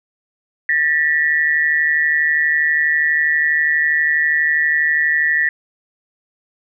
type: tone pair together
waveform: sine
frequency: 1782.7 / 1935 Hz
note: A6 / B6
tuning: +22 / -36 cents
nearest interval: minor second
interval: 142 cents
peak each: -16 dBFS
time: 0.69-5.49 s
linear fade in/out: 2 ms
effects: none